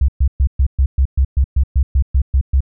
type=tone bursts; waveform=sine; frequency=66.7 Hz; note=C2; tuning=34 cents sharp; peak=-9 dBFS; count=14; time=0.01-2.606 s; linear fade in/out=5 ms; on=74 ms; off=120 ms; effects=none